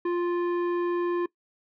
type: tone with tanh clipping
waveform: sine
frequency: 349.2 Hz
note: F4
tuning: in tune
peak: -26 dBFS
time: 0.05-1.26 s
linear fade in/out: 5 ms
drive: 17 dB
effects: noise-tail reverb RT60 0.1 s tail -21 dB re dry + low-pass 2000 Hz 12 dB/octave